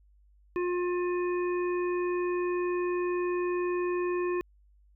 harmonic tone, 355.6 Hz, F4, 31 cents sharp, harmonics 1 / 3 / 5 / 7, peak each -27 / -37 / -43 / -43 dBFS, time 0.56-4.41 s, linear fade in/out 0 ms, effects added 50 Hz sine -58 dBFS peak until 4.95 s

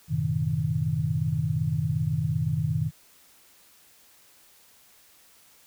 sine chord, F# diminished seventh, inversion none, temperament equal with one note detuned, 92.5 / 110 / 127.53 / 155.56 Hz, F#2 / A2 / C3 / Eb3, 0 / 0 / -44 / 0 cents, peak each -32 / -32 / -29 / -26 dBFS, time 0.08-2.91 s, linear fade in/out 50 ms, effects white hiss -57 dBFS RMS until 5.66 s

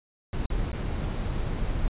brown noise with dropouts, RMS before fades -28 dBFS, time 0.33-1.88 s, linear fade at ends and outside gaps 1 ms, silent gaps 0.459-0.502 / 0.717-0.73 s, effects resampled to 8000 Hz

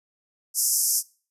white band-pass noise, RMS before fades -23 dBFS, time 0.54-1.03 s, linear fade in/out 50 ms, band 5100 to 13000 Hz, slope 96 dB/octave, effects noise-tail reverb RT60 0.4 s tail -23 dB re dry

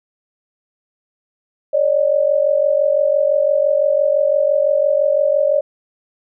sine tone pair together, 557.1 / 603 Hz, C#5 / D5, +9 / +46 cents, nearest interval minor second, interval 137 cents, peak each -15 dBFS, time 1.73-5.61 s, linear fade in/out 10 ms, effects none

